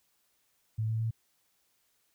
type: tone with pitch steps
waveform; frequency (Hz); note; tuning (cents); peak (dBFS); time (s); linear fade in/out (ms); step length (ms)
sine; 110 / 111.47 / 112.96; A2 / A2 / A2; 0 / +23 / +46; -28; 0.78-1.11; 10; 110
effects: white hiss -73 dBFS RMS until 2.14 s